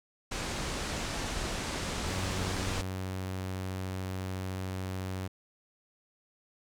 pink low-pass noise, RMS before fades -35 dBFS, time 0.31-2.82 s, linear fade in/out 10 ms, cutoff 8500 Hz, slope 24 dB/octave
sawtooth tone, 93.8 Hz, F#2, 24 cents sharp, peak -30 dBFS, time 2.06-5.28 s, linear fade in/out 10 ms
effects none

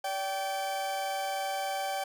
40% pulse tone pair together, 576 / 775.7 Hz, D5 / G5, -34 / -18 cents, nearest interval perfect fourth, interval 516 cents, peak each -36 / -31 dBFS, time 0.04-2.04 s, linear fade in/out 5 ms, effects none

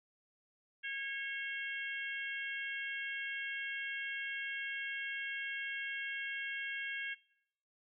harmonic tone with a mistuned harmonic, 547 Hz, C#5, 23 cents flat, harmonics 3 / 4 / 5 / 6, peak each -41 / -43 / -45 / -47 dBFS, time 0.83-7.15 s, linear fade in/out 20 ms, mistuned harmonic 6, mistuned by -35 cents, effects noise-tail reverb RT60 0.7 s tail -20 dB re dry

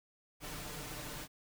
pink noise with comb filter, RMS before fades -44 dBFS, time 0.4-1.28 s, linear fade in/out 50 ms, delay 6.7 ms, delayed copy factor +0.65, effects none

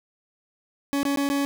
40% pulse tone with dropouts, 280.7 Hz, C#4, 22 cents sharp, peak -21 dBFS, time 0.93-1.45 s, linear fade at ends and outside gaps 0 ms, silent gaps 1.031-1.052 / 1.16-1.173 / 1.29-1.3 s, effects none

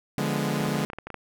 sawtooth chord, D diminished seventh, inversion none, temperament equal, 146.83 / 174.61 / 207.7 / 246.9 Hz, D3 / F3 / Ab3 / Cb4, 0 / 0 / 0 / 0 cents, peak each -25 / -28 / -25 / -29 dBFS, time 0.18-0.85 s, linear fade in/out 0 ms
clicks, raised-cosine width 0.5 ms, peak -21 dBFS, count 11, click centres 0.605 / 0.654 / 0.687 / 0.748 / 0.802 / 0.901 / 0.933 / 0.986 / 1.07 / 1.103 / 1.143 s
effects none

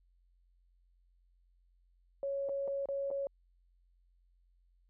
sine tone with dropouts, 554.4 Hz, C#5, in tune, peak -33 dBFS, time 2.23-3.27 s, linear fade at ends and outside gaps 1 ms, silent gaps 2.488-2.493 / 2.677-2.68 / 2.857-2.887 / 3.104-3.112 s, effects added 44 Hz sine -66 dBFS peak until 4.89 s

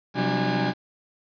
30% pulse tone cluster, 129.6 / 180.3 / 194.6 / 299.2 / 820 Hz, C3 / F#3 / G3 / D4 / G#5, -16 / -45 / -12 / +32 / -22 cents, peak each -26 dBFS, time 0.14-0.74 s, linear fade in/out 50 ms, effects resampled to 11025 Hz + 8-bit

